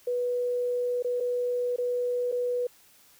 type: tone with dropouts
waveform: sine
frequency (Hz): 490.7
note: B4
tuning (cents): -11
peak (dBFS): -25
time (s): 0.07-2.67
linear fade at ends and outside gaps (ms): 5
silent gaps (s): 1.025-1.045 / 1.202-1.206 / 1.762-1.783 / 2.317-2.323
effects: white hiss -58 dBFS RMS until 3.19 s